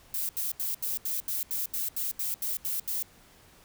violet noise bursts, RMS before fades -31 dBFS, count 13, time 0.14-3.026 s, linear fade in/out 2 ms, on 150 ms, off 78 ms, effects pink hiss -57 dBFS RMS until 3.64 s

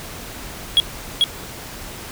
triangle tone with echo, 3315 Hz, G#7, 4 cents flat, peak -8 dBFS, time 0.77-0.8 s, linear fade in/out 0 ms, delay 440 ms, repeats 1, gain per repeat -2 dB, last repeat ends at 1.24 s, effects pink hiss -34 dBFS RMS until 2.11 s

